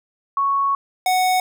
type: tone pair in turn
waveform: sine / square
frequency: 1108.7 / 740 Hz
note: C#6 / F#5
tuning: 0 / 0 cents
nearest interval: perfect fifth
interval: 700 cents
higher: first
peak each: -16 dBFS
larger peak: neither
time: 0.37-0.75 / 1.06-1.4 s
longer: first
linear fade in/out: 2 ms
effects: none